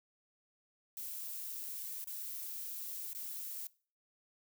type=noise with dropouts; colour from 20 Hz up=violet; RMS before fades=-43 dBFS; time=0.97-3.67 s; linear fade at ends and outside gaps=1 ms; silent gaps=2.042-2.073 / 3.132-3.149 s; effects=noise-tail reverb RT60 0.4 s tail -21 dB re dry